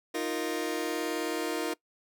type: chord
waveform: sawtooth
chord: Eb suspended second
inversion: none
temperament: just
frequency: 311.1 / 350 / 466.7 Hz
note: Eb4 / F4 / Bb4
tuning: 0 / +4 / +2 cents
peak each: -30 dBFS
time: 0.14-1.74 s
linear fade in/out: 10 ms
effects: noise-tail reverb RT60 0.1 s tail -21 dB re dry